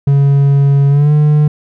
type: tone with pitch glide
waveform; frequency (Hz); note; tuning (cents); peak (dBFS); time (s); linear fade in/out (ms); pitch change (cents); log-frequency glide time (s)
triangle; 140 to 150.05; C#3 to D3; +18 to +38; -4; 0.07-1.48; 5; +120; 0.89-1.12
effects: none